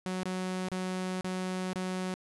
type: tone with dropouts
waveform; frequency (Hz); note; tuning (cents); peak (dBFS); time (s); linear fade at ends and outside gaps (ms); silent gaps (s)
sawtooth; 185; F#3; 0; -28; 0.06-2.14; 0; 0.233-0.256 / 0.685-0.717 / 1.209-1.244 / 1.732-1.757
effects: resampled to 24000 Hz